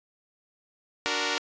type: chord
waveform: 5% pulse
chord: D augmented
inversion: none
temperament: equal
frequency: 293.7 / 370 / 466.2 Hz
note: D4 / F#4 / A#4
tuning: 0 / 0 / 0 cents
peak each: -20 / -21 / -17 dBFS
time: 1.06-1.38 s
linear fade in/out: 0 ms
effects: resampled to 16000 Hz